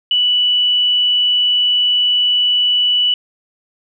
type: tone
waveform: sine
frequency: 2960 Hz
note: F#7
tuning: in tune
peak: -11 dBFS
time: 0.11-3.14 s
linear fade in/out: 2 ms
effects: none